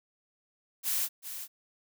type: noise with echo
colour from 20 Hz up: blue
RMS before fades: -30 dBFS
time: 0.83-1.09 s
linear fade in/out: 50 ms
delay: 390 ms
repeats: 1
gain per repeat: -10 dB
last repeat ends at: 1.48 s
effects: none